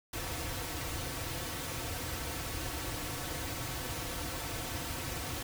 pink noise with comb filter, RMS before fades -38 dBFS, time 0.13-5.43 s, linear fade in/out 5 ms, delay 4.9 ms, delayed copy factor -0.75, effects none

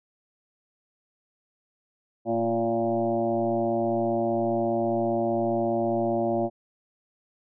sine tone with frequency modulation, 461 Hz, A#4, 19 cents flat, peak -22 dBFS, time 2.25-6.5 s, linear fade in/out 50 ms, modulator 115 Hz, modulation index 2.4, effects none

